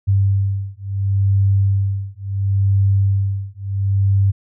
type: beating tone pair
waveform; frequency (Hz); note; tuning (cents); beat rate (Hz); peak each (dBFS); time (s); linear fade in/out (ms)
sine; 98 / 98.72; G2 / G2; 0 / +13; 0.72; -17; 0.07-4.32; 20
effects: none